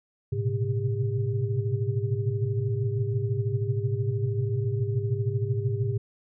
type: tone cluster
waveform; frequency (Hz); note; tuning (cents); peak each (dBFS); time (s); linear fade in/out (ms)
sine; 106.9 / 120.2 / 127.3 / 132.9 / 400.1; A2 / B2 / C3 / C3 / G4; -49 / -46 / -47 / +27 / +35; -27 / -30 / -36 / -32 / -33; 0.32-5.98; 10
effects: none